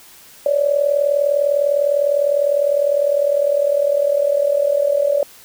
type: tone with amplitude modulation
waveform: sine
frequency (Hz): 573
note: D5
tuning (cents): -43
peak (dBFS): -10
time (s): 0.46-5.23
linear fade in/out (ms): 2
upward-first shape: sine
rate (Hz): 39.9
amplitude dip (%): 75
effects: white hiss -44 dBFS RMS until 5.44 s